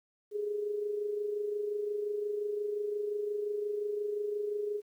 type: tone with amplitude modulation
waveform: sine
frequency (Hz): 415.3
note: G#4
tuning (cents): 0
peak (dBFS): -29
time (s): 0.31-4.82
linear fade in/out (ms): 50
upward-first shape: sine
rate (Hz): 25.7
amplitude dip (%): 50
effects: 11-bit